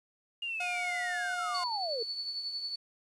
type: linear sweep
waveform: sine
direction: down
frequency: 2844 to 429.7 Hz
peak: -33 dBFS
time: 0.42-2.03 s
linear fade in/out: 5 ms
type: tone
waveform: sawtooth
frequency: 715 Hz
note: F5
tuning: 41 cents sharp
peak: -31 dBFS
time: 0.6-1.64 s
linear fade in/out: 5 ms
type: tone with tremolo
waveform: sine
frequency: 4456 Hz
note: C#8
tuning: 8 cents sharp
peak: -32 dBFS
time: 1.54-2.76 s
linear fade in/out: 10 ms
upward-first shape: triangle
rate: 11 Hz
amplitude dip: 55%
effects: resampled to 24000 Hz + 10-bit